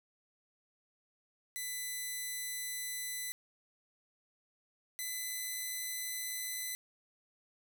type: tone pair in turn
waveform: 5% pulse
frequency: 2000 / 2011 Hz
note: B6 / B6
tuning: +21 / +31 cents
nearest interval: unison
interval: 10 cents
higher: second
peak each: -27 dBFS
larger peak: neither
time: 1.56-3.32 / 4.99-6.75 s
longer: neither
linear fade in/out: 0 ms
effects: none